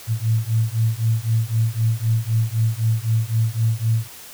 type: beating tone pair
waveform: sine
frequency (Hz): 110.6 / 114.5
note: A2 / A#2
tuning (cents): +9 / -31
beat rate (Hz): 3.9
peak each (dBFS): -20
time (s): 0.07-4.08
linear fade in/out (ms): 50
effects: white hiss -40 dBFS RMS until 4.33 s